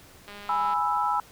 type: click train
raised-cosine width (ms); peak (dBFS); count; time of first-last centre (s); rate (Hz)
0.3; -27; 94; 0.28-0.736; 204
type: chord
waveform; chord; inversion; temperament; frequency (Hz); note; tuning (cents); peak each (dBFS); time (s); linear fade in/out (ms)
sine; E major; first; equal; 830.6 / 987.8 / 1318.5; G#5 / B5 / E6; 0 / 0 / 0; -27 / -27 / -27; 0.49-1.2; 2
effects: pink hiss -52 dBFS RMS until 1.31 s

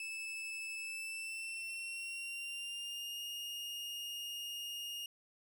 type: tone with pitch glide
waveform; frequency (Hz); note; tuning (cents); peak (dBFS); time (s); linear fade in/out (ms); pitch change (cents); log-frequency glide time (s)
40% pulse; 2624 to 2845; E7 to F7; -9 to +31; -40; 0-5.06; 2; +140; 0.81-3.21
effects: none

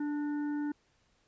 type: harmonic tone with a mistuned harmonic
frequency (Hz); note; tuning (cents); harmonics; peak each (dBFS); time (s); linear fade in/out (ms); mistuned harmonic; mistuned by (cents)
293.7; D4; 0; 1 / 3 / 5 / 6; -31 / -47 / -49 / -56; 0-0.72; 5; 6; +46
effects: pink hiss -71 dBFS RMS until 1.27 s + resampled to 16000 Hz

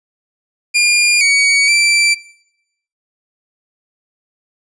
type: tone with pitch steps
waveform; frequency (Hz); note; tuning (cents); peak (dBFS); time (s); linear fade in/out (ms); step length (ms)
sawtooth; 2411 / 2252 / 2340; D7 / C#7 / D7; +45 / +27 / -7; -6; 0.74-2.15; 20; 470
effects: noise-tail reverb RT60 0.8 s tail -20 dB re dry + resampled to 22050 Hz

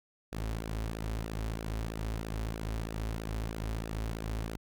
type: tone with flanger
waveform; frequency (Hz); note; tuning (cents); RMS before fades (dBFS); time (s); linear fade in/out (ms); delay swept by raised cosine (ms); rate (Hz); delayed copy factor
sawtooth; 54.7; A1; -9; -36; 0.32-4.57; 10; 0.91 to 6.51; 3.1; -0.6
effects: none

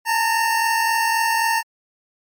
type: tone pair together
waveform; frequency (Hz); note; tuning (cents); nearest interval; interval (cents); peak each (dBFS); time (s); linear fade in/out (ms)
25% pulse; 870 / 913.8; A5 / A#5; -20 / -35; minor second; 85; -21 / -14; 0.05-1.63; 50
effects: MP3 64 kbps

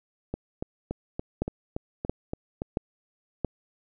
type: two click trains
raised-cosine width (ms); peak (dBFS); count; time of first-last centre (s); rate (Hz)
2; -12 / -17; 4 / 9; 1.42-3.447 / 0.34-2.619; 1.48 / 3.51
effects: none

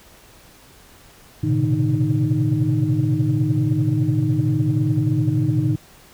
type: tone cluster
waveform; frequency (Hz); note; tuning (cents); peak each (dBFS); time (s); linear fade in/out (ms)
sine; 110.2 / 123.7 / 133.8 / 153 / 309.3; A2 / B2 / C3 / D#3 / D#4; +3 / +3 / +39 / -29 / -10; -22; 1.43-5.76; 10
effects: tanh soft clip ceiling -8 dBFS + pink hiss -48 dBFS RMS until 6.13 s

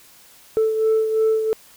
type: beating tone pair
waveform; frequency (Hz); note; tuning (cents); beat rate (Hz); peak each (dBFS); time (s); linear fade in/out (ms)
sine; 440 / 442.9; A4 / A4; 0 / +11; 2.9; -15 / -23; 0.57-1.53; 0
effects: tanh soft clip ceiling -12 dBFS + white hiss -49 dBFS RMS until 1.76 s

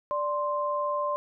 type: tone pair together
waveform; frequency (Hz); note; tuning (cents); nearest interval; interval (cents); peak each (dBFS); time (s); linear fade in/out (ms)
sine; 587.3 / 1046.4; D5 / C6; 0 / 0; minor seventh; 1000; -29 / -28; 0.11-1.16; 0
effects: none

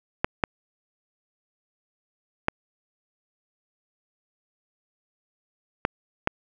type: clicks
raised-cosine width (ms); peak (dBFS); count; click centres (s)
0.5; -5; 5; 0.245 / 0.438 / 2.484 / 5.851 / 6.274
effects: none

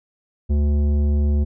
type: tone with tanh clipping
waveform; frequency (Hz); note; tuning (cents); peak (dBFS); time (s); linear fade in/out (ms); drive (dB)
sine; 73; D2; -10; -17; 0.49-1.45; 20; 12
effects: none

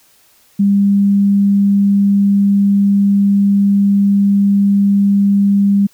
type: tone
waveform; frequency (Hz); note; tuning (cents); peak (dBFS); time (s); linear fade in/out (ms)
sine; 200; G3; +35; -8; 0.59-5.87; 10
effects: white hiss -51 dBFS RMS until 5.93 s

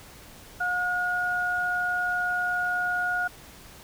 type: tone pair together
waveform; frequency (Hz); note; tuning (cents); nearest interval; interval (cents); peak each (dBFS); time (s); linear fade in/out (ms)
sine; 718.8 / 1441; F5 / F#6; +50 / -46; octave; 1204; -30 / -25; 0.6-3.28; 10
effects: pink hiss -48 dBFS RMS until 3.83 s

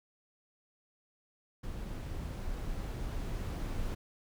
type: noise with level ramp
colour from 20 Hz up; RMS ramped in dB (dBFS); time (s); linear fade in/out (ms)
brown; -40 to -35; 1.63-3.95; 10
effects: none

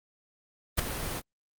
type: noise with ADSR envelope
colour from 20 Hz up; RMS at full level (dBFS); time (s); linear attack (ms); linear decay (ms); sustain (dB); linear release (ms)
pink; -23; 0.77-1.22; 22; 7; -11; 45
effects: Opus 32 kbps

